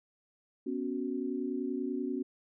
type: chord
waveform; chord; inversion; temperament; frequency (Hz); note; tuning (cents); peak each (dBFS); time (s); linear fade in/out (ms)
sine; B suspended second; none; equal; 246.9 / 277.2 / 370; B3 / C#4 / F#4; 0 / 0 / 0; -36 / -35 / -37; 0.66-2.23; 10
effects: none